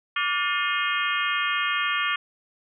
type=harmonic tone with a mistuned harmonic; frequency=356.2 Hz; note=F4; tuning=34 cents sharp; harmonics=3 / 4 / 5 / 6 / 7 / 8 / 9; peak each=-28 / -29 / -30 / -31 / -31 / -32 / -33 dBFS; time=0.16-2.16 s; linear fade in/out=5 ms; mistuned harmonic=3; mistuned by=+140 cents; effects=none